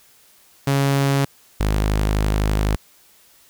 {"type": "tone pair in turn", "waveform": "sawtooth", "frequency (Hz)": [138.59, 51.91], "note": ["C#3", "G#1"], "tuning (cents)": [0, 0], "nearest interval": "octave + perfect fourth", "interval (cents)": 1700, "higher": "first", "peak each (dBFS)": [-12, -13], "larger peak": "first", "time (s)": [[0.67, 1.25], [1.6, 2.76]], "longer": "second", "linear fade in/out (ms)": 5, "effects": ["white hiss -53 dBFS RMS until 3.49 s"]}